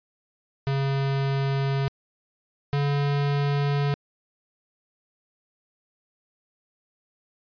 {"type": "tone pair in turn", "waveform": "square", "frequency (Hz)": [137.2, 142.68], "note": ["C#3", "D3"], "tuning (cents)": [-17, -50], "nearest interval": "minor second", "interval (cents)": 67, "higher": "second", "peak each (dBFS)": [-23, -22], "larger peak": "second", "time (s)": [[0.67, 1.88], [2.73, 3.94]], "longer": "neither", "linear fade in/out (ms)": 0, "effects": ["resampled to 11025 Hz"]}